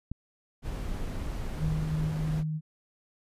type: click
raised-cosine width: 5 ms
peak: -22 dBFS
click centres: 0.116 s
type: noise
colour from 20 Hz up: brown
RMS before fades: -34 dBFS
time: 0.62-2.44 s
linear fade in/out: 50 ms
type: tone with tremolo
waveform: sine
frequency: 155.56 Hz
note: D#3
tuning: in tune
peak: -26 dBFS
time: 1.58-2.61 s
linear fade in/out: 50 ms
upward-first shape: sine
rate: 2.9 Hz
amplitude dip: 30%
effects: resampled to 32000 Hz